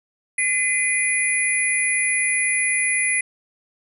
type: tone cluster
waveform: sine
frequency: 2026 / 2426 / 10050 Hz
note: B6 / D#7 / D#9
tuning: +44 / -44 / +16 cents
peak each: -21 / -25 / -22 dBFS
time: 0.38-3.21 s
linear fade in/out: 5 ms
effects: none